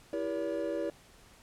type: chord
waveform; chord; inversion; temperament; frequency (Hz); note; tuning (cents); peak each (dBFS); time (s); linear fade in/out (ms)
triangle; E diminished seventh; none; just; 329.6 / 395.6 / 474.7 / 569.6; E4 / G4 / Bb4 / Db5; 0 / +16 / +31 / +47; -34 / -38 / -36 / -33; 0.13-0.9; 2
effects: pink hiss -58 dBFS RMS until 1.42 s + low-pass 11000 Hz 12 dB/octave